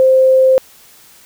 sine tone, 523 Hz, C5, 1 cent flat, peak -6 dBFS, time 0-0.58 s, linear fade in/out 0 ms, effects white hiss -44 dBFS RMS until 1.25 s

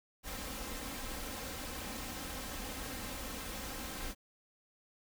pink noise with comb filter, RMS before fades -42 dBFS, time 0.23-4.15 s, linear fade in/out 50 ms, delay 3.8 ms, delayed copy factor +0.55, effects none

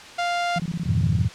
sawtooth tone, 698.5 Hz, F5, in tune, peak -18 dBFS, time 0.18-0.59 s, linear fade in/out 10 ms
sine tone bursts, 170 Hz, F3, 46 cents flat, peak -23 dBFS, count 12, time 0.56-1.248 s, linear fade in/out 2 ms, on 39 ms, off 20 ms
sine chord, F half-diminished seventh, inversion none, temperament equal, 87.31 / 103.83 / 123.47 / 155.56 Hz, F2 / Ab2 / Cb3 / Eb3, 0 / 0 / 0 / 0 cents, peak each -24 / -24 / -24 / -26 dBFS, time 0.85-1.29 s, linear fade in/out 20 ms
effects white hiss -41 dBFS RMS until 1.34 s + low-pass 5000 Hz 12 dB/octave

